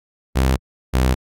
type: tone pair in turn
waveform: sawtooth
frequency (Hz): 65.5 / 64.04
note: C2 / C2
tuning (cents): +2 / -37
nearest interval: unison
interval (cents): 39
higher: first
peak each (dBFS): -10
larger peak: neither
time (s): 0.35-0.57 / 0.93-1.15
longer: neither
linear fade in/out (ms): 20
effects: AAC 48 kbps